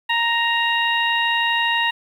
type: harmonic tone with a mistuned harmonic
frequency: 932.3 Hz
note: A#5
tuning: in tune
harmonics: 1 / 2 / 3 / 4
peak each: -22 / -21 / -22 / -28 dBFS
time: 0.09-1.91 s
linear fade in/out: 10 ms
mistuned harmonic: 4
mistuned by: +25 cents
effects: 8-bit